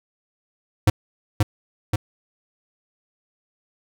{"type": "tone with echo", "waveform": "square", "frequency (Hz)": 103.83, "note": "G#2", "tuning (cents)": 0, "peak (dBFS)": -12, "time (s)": [0.87, 0.9], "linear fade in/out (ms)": 5, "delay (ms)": 530, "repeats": 2, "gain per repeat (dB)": -3, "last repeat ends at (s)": 1.96, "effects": []}